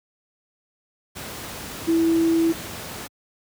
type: tone in noise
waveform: sine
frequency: 329.6 Hz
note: E4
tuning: in tune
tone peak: -16 dBFS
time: 1.87-2.53 s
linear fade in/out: 20 ms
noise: pink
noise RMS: -34 dBFS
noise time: 1.15-3.08 s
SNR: +15 dB
effects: high-pass 80 Hz 12 dB/octave